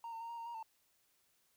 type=tone with pitch steps; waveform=triangle; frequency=927 / 906 / 924 / 936 / 921 / 942 / 895 Hz; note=A#5 / A#5 / A#5 / A#5 / A#5 / A#5 / A5; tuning=-10 / -50 / -16 / +7 / -21 / +18 / +29 cents; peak=-40 dBFS; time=0.04-0.628 s; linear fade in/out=2 ms; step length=84 ms; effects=tanh soft clip ceiling -37 dBFS + white hiss -75 dBFS RMS until 1.56 s